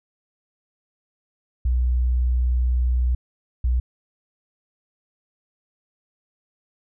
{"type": "tone pair in turn", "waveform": "sine", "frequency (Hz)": [61.74, 61.46], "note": ["B1", "B1"], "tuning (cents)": [0, -8], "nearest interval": "unison", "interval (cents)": 8, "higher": "first", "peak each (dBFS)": -17, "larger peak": "neither", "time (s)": [[1.65, 3.15], [3.64, 3.8]], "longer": "first", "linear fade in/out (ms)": 5, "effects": []}